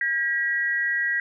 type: tone pair together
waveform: sine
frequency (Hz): 1617 / 1922.9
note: G#6 / B6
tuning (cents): -47 / -47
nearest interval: minor third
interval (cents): 300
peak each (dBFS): -26 / -23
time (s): 0.01-1.2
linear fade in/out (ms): 2
effects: none